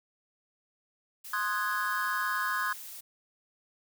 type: noise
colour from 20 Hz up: blue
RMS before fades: -44 dBFS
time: 1.24-3.01 s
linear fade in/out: 10 ms
type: chord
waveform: triangle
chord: Ab dominant seventh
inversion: first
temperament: equal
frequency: 1046.5 / 1244.5 / 1480 / 1661.2 Hz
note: C6 / Eb6 / Gb6 / Ab6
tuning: 0 / 0 / 0 / 0 cents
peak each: -32 / -33 / -33 / -31 dBFS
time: 1.33-2.73 s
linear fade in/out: 5 ms
effects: none